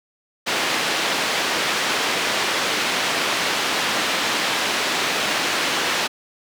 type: band-pass noise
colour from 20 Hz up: white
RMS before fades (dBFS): -22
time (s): 0.46-6.08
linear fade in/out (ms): 20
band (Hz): 220 to 3500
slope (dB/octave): 12
effects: none